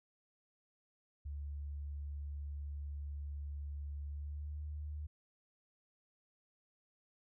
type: tone with pitch glide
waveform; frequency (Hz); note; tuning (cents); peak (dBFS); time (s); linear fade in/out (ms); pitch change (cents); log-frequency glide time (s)
sine; 72.1 to 74.77; D2 to D2; -31 to +32; -40; 1.25-5.07; 10; +63; 4.05-4.63
effects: none